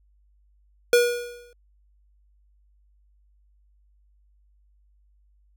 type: tone with exponential decay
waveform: square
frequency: 481.6 Hz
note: B4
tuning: 44 cents flat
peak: -13 dBFS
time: 0.93-1.53 s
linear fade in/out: 2 ms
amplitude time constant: 130 ms
effects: added 50 Hz sine -58 dBFS peak until 5.56 s